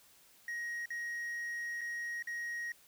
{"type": "tone with dropouts", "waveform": "triangle", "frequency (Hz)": 1885, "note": "A#6", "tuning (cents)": 19, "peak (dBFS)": -35, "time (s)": [0.48, 2.72], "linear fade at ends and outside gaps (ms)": 2, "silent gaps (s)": [[0.857, 0.904], [1.81, 1.814], [2.225, 2.272]], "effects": ["white hiss -63 dBFS RMS until 2.87 s"]}